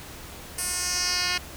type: tone with band-pass filter sweep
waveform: 10% pulse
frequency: 359.2 Hz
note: F4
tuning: 49 cents sharp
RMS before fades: -27 dBFS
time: 0.58-1.38 s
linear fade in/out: 5 ms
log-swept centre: 9700 to 3600 Hz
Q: 2.3
effects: added 68 Hz sine -47 dBFS peak until 1.56 s + pink hiss -42 dBFS RMS until 1.56 s